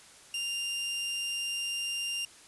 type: tone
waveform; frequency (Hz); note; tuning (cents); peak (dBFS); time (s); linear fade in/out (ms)
sawtooth; 2794; F7; 0; -28; 0.34-2.25; 2
effects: white hiss -54 dBFS RMS until 2.47 s + resampled to 24000 Hz